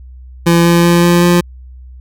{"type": "tone with pitch steps", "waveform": "25% pulse", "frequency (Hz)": [169.7, 170.98, 172.27, 173.57, 174.87], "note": ["F3", "F3", "F3", "F3", "F3"], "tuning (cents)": [-49, -36, -23, -10, 3], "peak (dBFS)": -3, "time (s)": [0.46, 1.41], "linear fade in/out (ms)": 10, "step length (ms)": 190, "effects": ["added 63 Hz sine -31 dBFS peak until 2 s"]}